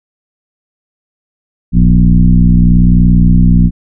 sine tone with frequency modulation, 110 Hz, A2, in tune, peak -3 dBFS, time 1.72-3.71 s, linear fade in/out 50 ms, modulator 60.9 Hz, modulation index 1.8, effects none

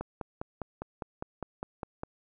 click train, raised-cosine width 1 ms, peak -21 dBFS, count 11, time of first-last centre 0.01-2.034 s, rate 4.94 Hz, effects none

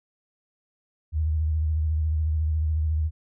sine tone with vibrato, 78 Hz, D#2, 5 cents sharp, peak -21 dBFS, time 1.12-3.11 s, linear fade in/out 50 ms, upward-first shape sine, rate 14 Hz, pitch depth 54 cents each way, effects none

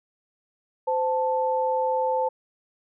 sine tone pair together, 516 / 880 Hz, C5 / A5, -24 / 0 cents, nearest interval major sixth, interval 924 cents, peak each -24 dBFS, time 0.87-2.29 s, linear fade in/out 10 ms, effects none

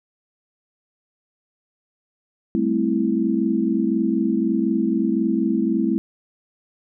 sine chord, A minor seventh, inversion third, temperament equal, 196 / 220 / 261.6 / 329.6 Hz, G3 / A3 / C4 / E4, 0 / 0 / 0 / 0 cents, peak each -25 / -22 / -24 / -22 dBFS, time 2.55-5.98 s, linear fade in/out 0 ms, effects none

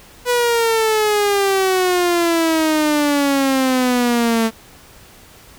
sawtooth exponential sweep, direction down, 493.9 to 222.4 Hz, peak -10 dBFS, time 0.25-4.51 s, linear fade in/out 50 ms, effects pink hiss -44 dBFS RMS until 5.58 s

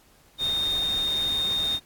sine tone in noise, 3674 Hz, A#7, 26 cents flat, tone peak -23 dBFS, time 0.38-1.8 s, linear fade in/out 50 ms, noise pink, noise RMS -38 dBFS, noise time 0.38-1.8 s, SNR +12 dB, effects pink hiss -58 dBFS RMS until 1.85 s + AAC 64 kbps

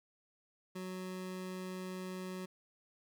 25% pulse tone, 185 Hz, F#3, in tune, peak -37 dBFS, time 0.75-2.46 s, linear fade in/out 10 ms, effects none

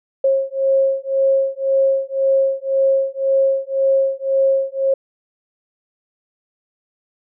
sine beating tone pair, 539 / 540.9 Hz, C#5 / C#5, -49 / -43 cents, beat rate 1.9 Hz, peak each -17 dBFS, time 0.24-4.94 s, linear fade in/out 5 ms, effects none

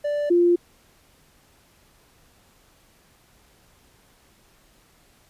triangle / sine tone pair in turn, 586 / 348.4 Hz, D5 / F4, -4 / -4 cents, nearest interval major sixth, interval 900 cents, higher first, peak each -20 / -14 dBFS, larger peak second, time 0.04-0.3 / 0.3-0.56 s, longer neither, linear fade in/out 10 ms, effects pink hiss -58 dBFS RMS until 5.29 s + resampled to 32000 Hz

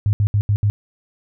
sine tone bursts at uneven times, 103 Hz, G#2, 14 cents flat, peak -13 dBFS, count 5, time 0.06-0.13 / 0.2-0.27 / 0.34-0.41 / 0.49-0.56 / 0.63-0.7 s, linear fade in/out 0 ms, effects none

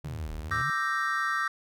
sawtooth tone, 77.8 Hz, D#2, in tune, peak -34 dBFS, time 0.04-0.62 s, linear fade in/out 0 ms
sine linear two-way sweep, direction down then up, 153.9 to 35.78 to 153.9 Hz, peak -35 dBFS, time 0.05-0.7 s, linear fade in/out 0 ms, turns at 0.33 s
triangle chord, E half-diminished seventh, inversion third, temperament equal, 1174.7 / 1318.5 / 1568 / 1864.7 Hz, D6 / E6 / G6 / Bb6, 0 / 0 / 0 / 0 cents, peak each -30 dBFS, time 0.51-1.48 s, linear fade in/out 5 ms
effects none

